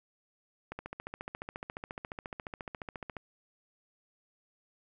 click train, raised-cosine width 0.5 ms, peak -24 dBFS, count 36, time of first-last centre 0.72-3.168 s, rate 14.3 Hz, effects none

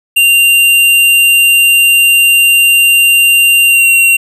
square tone with pitch glide, 2780 to 2748 Hz, F7 to F7, -9 to -29 cents, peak -5 dBFS, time 0.16-4.17 s, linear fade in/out 10 ms, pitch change -20 cents, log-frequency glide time 3.65-3.88 s, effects none

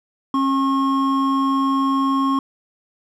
triangle tone pair together, 271 / 1084 Hz, C#4 / C#6, -39 / -39 cents, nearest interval 2 octaves, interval 2400 cents, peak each -16 / -18 dBFS, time 0.34-2.39 s, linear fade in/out 2 ms, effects none

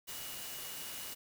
sine tone in noise, 2900 Hz, F#7, 35 cents flat, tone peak -52 dBFS, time 0.07-1.15 s, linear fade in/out 20 ms, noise white, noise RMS -44 dBFS, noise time 0.07-1.15 s, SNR -11 dB, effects none

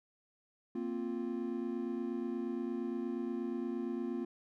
triangle chord, Bb suspended second, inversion none, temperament equal, 233.1 / 261.6 / 349.2 Hz, Bb3 / C4 / F4, 0 / 0 / 0 cents, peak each -37 / -38 / -37 dBFS, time 0.75-4.25 s, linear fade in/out 5 ms, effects none

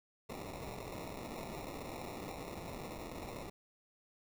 white noise with sample-and-hold, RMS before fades -45 dBFS, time 0.29-3.5 s, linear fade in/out 10 ms, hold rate 1575 Hz, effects none

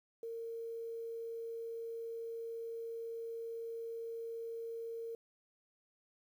sine tone with quantisation, 458.9 Hz, A#4, 27 cents flat, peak -40 dBFS, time 0.23-5.15 s, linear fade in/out 2 ms, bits 11, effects none

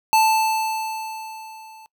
square tone with level ramp, 880 Hz, A5, in tune, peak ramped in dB -13 to -43 dBFS, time 0.13-1.86 s, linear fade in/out 0 ms, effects noise-tail reverb RT60 0.1 s tail -23 dB re dry

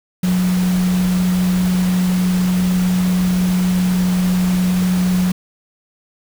sine tone in noise, 182.1 Hz, F#3, 27 cents flat, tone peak -13 dBFS, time 0.23-5.32 s, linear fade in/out 5 ms, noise pink, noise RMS -28 dBFS, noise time 0.23-5.32 s, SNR +12 dB, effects none

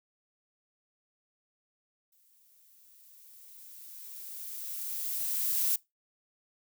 violet noise with exponential growth, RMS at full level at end -27 dBFS, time 2.12-5.76 s, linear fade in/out 5 ms, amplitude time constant 790 ms, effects noise-tail reverb RT60 0.2 s tail -22 dB re dry

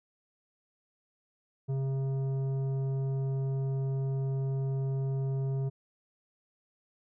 sine tone with tanh clipping, 134.9 Hz, C#3, 47 cents flat, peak -30 dBFS, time 1.68-5.7 s, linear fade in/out 20 ms, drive 10 dB, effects none

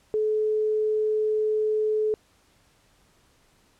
sine tone, 430 Hz, A4, 40 cents flat, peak -21 dBFS, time 0.14-2.14 s, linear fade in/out 0 ms, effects pink hiss -62 dBFS RMS until 3.79 s + low-pass 11000 Hz 12 dB/octave

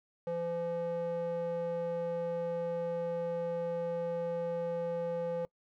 square tone with band-pass filter, 170.3 Hz, F3, 43 cents flat, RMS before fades -35 dBFS, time 0.27-5.45 s, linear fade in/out 0 ms, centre 530 Hz, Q 3.1, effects noise-tail reverb RT60 0.1 s tail -23 dB re dry

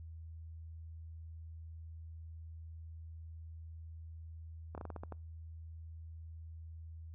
slowing click train, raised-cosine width 1 ms, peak -30 dBFS, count 8, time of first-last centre 4.75-5.123 s, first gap 28 ms, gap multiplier 1.21, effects noise-tail reverb RT60 0.3 s tail -26 dB re dry + added 81 Hz sine -46 dBFS peak until 7.14 s

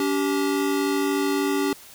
square tone pair together, 285.2 / 388.7 Hz, C#4 / G4, +49 / -15 cents, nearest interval perfect fourth, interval 536 cents, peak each -24 / -25 dBFS, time 0-1.73 s, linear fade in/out 2 ms, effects white hiss -46 dBFS RMS until 1.94 s

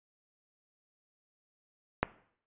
click, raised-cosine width 0.5 ms, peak -10 dBFS, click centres 2.03 s, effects noise-tail reverb RT60 0.6 s tail -18 dB re dry + resampled to 8000 Hz

